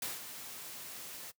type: noise with ADSR envelope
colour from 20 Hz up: white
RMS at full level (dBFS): -37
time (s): 0.02-1.32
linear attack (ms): 3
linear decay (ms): 170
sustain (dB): -9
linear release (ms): 23
effects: noise-tail reverb RT60 0.1 s tail -20 dB re dry + high-pass 100 Hz 12 dB/octave